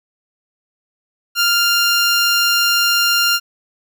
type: tone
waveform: 15% pulse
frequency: 1396.9 Hz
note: F6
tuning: in tune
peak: -6 dBFS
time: 1.35-3.4 s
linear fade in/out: 50 ms
effects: none